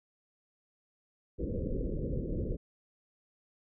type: low-pass noise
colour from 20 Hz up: pink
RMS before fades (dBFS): -34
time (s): 1.38-2.57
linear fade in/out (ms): 20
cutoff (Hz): 550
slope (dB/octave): 96
effects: none